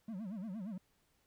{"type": "tone with vibrato", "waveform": "triangle", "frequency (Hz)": 203.2, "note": "G#3", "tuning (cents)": -38, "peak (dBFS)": -38, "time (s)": [0.08, 0.78], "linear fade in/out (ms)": 5, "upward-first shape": "sine", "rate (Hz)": 8.6, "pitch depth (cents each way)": 220, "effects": ["pink hiss -75 dBFS RMS until 1.26 s"]}